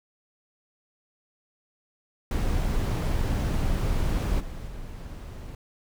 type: noise with level steps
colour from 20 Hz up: brown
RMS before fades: -25 / -36 / -38 dBFS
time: 2.31-5.55 s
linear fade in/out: 2 ms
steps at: 4.39 / 4.67 s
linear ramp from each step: 20 ms
effects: none